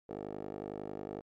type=tone with band-pass filter; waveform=10% pulse; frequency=51 Hz; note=G#1; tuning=31 cents flat; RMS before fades=-42 dBFS; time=0.09-1.21 s; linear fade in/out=5 ms; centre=480 Hz; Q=5.3; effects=MP3 64 kbps